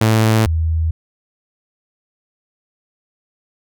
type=tone pair in turn; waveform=sawtooth / sine; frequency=110.5 / 80.73 Hz; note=A2 / E2; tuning=+8 / -36 cents; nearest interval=perfect fourth; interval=544 cents; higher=first; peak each=-7 / -14 dBFS; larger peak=first; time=0.01-0.46 / 0.46-0.91 s; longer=neither; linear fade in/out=5 ms; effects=none